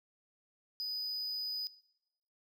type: tone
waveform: triangle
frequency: 4978 Hz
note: D#8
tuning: in tune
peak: -34 dBFS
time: 0.8-1.67 s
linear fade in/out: 0 ms
effects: noise-tail reverb RT60 0.9 s tail -20 dB re dry